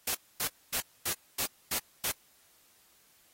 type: noise bursts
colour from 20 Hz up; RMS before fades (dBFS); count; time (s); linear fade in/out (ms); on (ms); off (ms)
white; -31; 7; 0.07-2.116; 5; 78; 250
effects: white hiss -64 dBFS RMS until 3.33 s + AAC 48 kbps